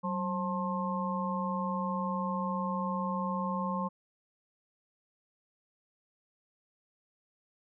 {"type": "harmonic tone with a mistuned harmonic", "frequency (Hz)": 177.3, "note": "F3", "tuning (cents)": 26, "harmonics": [1, 3, 5, 6], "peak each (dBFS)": [-33, -39, -38, -35], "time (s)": [0.03, 3.89], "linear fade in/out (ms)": 20, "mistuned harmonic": 1, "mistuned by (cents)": 110, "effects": []}